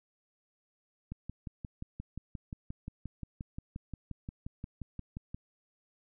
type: click train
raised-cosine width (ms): 5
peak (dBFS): -27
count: 25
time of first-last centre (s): 1.12-5.345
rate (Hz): 5.68
effects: none